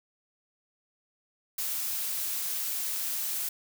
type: noise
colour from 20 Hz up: blue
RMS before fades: -32 dBFS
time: 1.58-3.49 s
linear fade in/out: 5 ms
effects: none